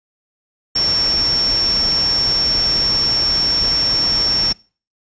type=tone in noise; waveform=sine; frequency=5460 Hz; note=F8; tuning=40 cents flat; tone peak=-14 dBFS; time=0.75-4.53 s; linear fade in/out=10 ms; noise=pink; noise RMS=-26 dBFS; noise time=0.75-4.53 s; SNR=+9 dB; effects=noise-tail reverb RT60 0.4 s tail -24 dB re dry + resampled to 16000 Hz